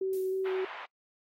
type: tone with vibrato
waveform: sine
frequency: 378.8 Hz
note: F#4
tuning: 41 cents sharp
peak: -28 dBFS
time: 0.01-0.65 s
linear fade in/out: 5 ms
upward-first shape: square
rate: 3.2 Hz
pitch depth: 11 cents each way
type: noise with exponential decay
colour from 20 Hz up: violet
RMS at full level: -45 dBFS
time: 0.13-0.69 s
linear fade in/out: 2 ms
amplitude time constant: 120 ms
type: band-pass noise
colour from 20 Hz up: pink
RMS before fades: -43 dBFS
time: 0.45-0.86 s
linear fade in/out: 10 ms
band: 680 to 2700 Hz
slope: 24 dB/octave
effects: noise-tail reverb RT60 0.1 s tail -24 dB re dry + AAC 48 kbps